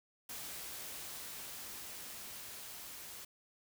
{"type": "noise with level ramp", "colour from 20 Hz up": "white", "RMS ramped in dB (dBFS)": [-45, -49], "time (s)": [0.29, 3.25], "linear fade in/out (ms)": 5, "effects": []}